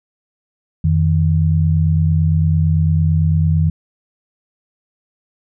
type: tone pair together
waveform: sine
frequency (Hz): 88.29 / 157.2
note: F2 / D#3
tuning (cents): +19 / +18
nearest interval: minor seventh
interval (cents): 999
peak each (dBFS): -14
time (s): 0.84-3.7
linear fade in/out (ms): 5
effects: none